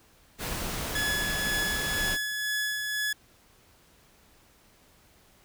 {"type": "noise", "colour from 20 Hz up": "pink", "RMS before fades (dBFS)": -33, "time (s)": [0.38, 2.18], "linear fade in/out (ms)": 50}
{"type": "tone with tremolo", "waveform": "sawtooth", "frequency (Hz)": 1700, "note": "G#6", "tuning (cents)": 40, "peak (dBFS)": -23, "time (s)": [0.95, 3.13], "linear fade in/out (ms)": 5, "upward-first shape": "sine", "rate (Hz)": 2, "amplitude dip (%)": 35}
{"effects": ["pink hiss -60 dBFS RMS until 5.44 s"]}